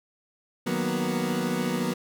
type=chord; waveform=30% pulse; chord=B major seventh; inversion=first; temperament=equal; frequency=155.56 / 185 / 233.1 / 246.9 Hz; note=D#3 / F#3 / A#3 / B3; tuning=0 / 0 / 0 / 0 cents; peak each=-32 / -27 / -29 / -27 dBFS; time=0.66-1.94 s; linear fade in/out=10 ms; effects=none